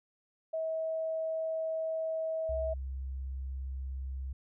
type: tone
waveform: sine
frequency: 643 Hz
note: E5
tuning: 43 cents flat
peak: -31 dBFS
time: 0.53-2.74 s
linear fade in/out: 10 ms
type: tone with vibrato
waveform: sine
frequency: 66.2 Hz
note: C2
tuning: 21 cents sharp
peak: -35 dBFS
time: 2.49-4.33 s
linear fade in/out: 5 ms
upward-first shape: sine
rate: 17 Hz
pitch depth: 9 cents each way
effects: none